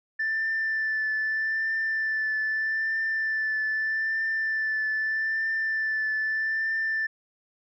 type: tone with vibrato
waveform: sine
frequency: 1766 Hz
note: A6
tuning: 6 cents sharp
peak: -23 dBFS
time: 0.19-7.07 s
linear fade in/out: 10 ms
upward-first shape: triangle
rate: 0.8 Hz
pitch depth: 21 cents each way
effects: tanh soft clip ceiling -21 dBFS